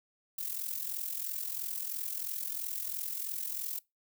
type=noise with amplitude modulation; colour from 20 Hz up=violet; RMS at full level=-34 dBFS; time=0.38-3.79 s; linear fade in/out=5 ms; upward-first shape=sine; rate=43 Hz; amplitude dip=70%; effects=noise-tail reverb RT60 0.2 s tail -22 dB re dry